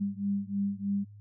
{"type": "beating tone pair", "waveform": "sine", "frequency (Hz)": [198.5, 201.7], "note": ["G3", "G3"], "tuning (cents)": [22, 50], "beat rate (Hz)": 3.2, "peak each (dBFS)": [-31, -32], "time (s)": [0, 1.05], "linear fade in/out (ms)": 20, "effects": ["added 103 Hz sine -47 dBFS peak until 1.2 s"]}